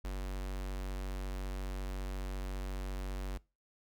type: tone with notch filter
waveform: square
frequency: 47.27 Hz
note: F#1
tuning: 38 cents sharp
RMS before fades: -38 dBFS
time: 0.04-3.38 s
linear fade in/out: 10 ms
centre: 110 Hz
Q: 1.3
effects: noise-tail reverb RT60 0.3 s tail -23 dB re dry